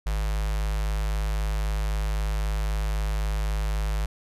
square tone with notch filter, 51.91 Hz, G#1, in tune, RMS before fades -26 dBFS, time 0.06-4.06 s, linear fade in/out 5 ms, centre 280 Hz, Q 0.67, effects resampled to 32000 Hz

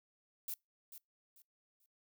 violet noise with echo, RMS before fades -41 dBFS, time 0.48-0.54 s, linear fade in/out 2 ms, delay 440 ms, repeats 3, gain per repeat -11 dB, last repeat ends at 1.86 s, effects noise-tail reverb RT60 0.2 s tail -26 dB re dry

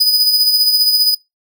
45% pulse tone with tremolo, 4978 Hz, D#8, in tune, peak -7 dBFS, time 0-1.15 s, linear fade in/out 10 ms, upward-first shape sine, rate 15 Hz, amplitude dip 45%, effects noise-tail reverb RT60 0.2 s tail -24 dB re dry

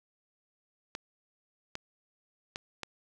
clicks, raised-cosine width 0.2 ms, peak -19 dBFS, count 4, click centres 0.951 / 1.754 / 2.559 / 2.833 s, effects none

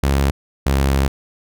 sawtooth tone pair in turn, 69 / 68.17 Hz, C#2 / C#2, -7 / -28 cents, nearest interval unison, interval 21 cents, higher first, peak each -10 dBFS, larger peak neither, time 0.03-0.31 / 0.66-1.08 s, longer second, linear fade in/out 5 ms, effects none

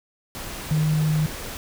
sine tone in noise, 154.5 Hz, D#3, 12 cents flat, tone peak -18 dBFS, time 0.71-1.26 s, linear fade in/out 0 ms, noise pink, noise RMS -34 dBFS, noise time 0.35-1.57 s, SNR +13 dB, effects none

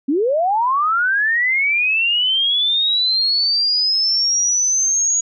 sine linear sweep, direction up, 254.6 to 6750 Hz, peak -14 dBFS, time 0.08-5.21 s, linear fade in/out 10 ms, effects none

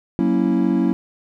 triangle chord, F# dominant seventh, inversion none, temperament equal, 185 / 233.1 / 277.2 / 329.6 Hz, F#3 / A#3 / C#4 / E4, 0 / 0 / 0 / 0 cents, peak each -19 dBFS, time 0.19-0.93 s, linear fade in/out 0 ms, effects none

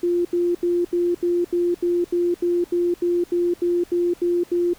sine tone bursts, 349.2 Hz, F4, in tune, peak -17 dBFS, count 16, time 0.03-4.735 s, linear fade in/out 5 ms, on 220 ms, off 79 ms, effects pink hiss -49 dBFS RMS until 4.78 s

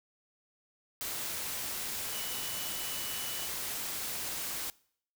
sine tone in noise, 2960 Hz, F#7, in tune, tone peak -44 dBFS, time 2.13-3.47 s, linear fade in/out 0 ms, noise white, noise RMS -37 dBFS, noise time 1.01-4.7 s, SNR -10 dB, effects noise-tail reverb RT60 0.6 s tail -23 dB re dry

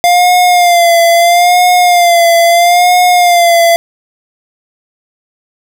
square tone with vibrato, 698.5 Hz, F5, in tune, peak -5 dBFS, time 0.04-3.76 s, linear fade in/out 0 ms, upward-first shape sine, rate 0.76 Hz, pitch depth 54 cents each way, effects none

